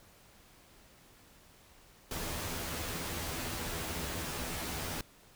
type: noise with comb filter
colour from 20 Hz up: pink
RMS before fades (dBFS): -38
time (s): 2.11-5.01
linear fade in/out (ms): 2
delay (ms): 12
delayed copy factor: +0.75
effects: pink hiss -60 dBFS RMS until 5.35 s